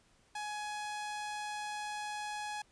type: tone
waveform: sawtooth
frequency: 839 Hz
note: G#5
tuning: 17 cents sharp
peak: -34 dBFS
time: 0.35-2.62 s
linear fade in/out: 5 ms
effects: pink hiss -68 dBFS RMS until 2.71 s + resampled to 22050 Hz